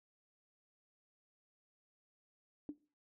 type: tone with exponential decay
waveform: sine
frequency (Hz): 293.7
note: D4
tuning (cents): 0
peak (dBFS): -36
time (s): 2.69-2.78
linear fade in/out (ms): 1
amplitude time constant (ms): 19
effects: noise-tail reverb RT60 0.4 s tail -21 dB re dry